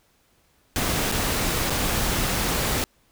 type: noise with dropouts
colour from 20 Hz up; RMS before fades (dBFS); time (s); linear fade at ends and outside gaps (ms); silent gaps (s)
pink; -24; 0.76-2.84; 0; 1.116-1.122 / 1.699-1.705
effects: pink hiss -63 dBFS RMS until 3.11 s